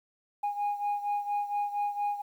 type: beating tone pair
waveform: sine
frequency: 820 / 824.3 Hz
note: G#5 / G#5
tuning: -22 / -13 cents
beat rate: 4.3 Hz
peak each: -28 / -32 dBFS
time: 0.43-2.22 s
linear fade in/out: 10 ms
effects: tanh soft clip ceiling -25 dBFS + 10-bit